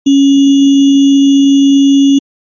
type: tone with sample-and-hold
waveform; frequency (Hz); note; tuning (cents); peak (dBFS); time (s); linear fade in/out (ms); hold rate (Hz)
sine; 277.2; C#4; 0; -3; 0.06-2.19; 10; 3150
effects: MP3 32 kbps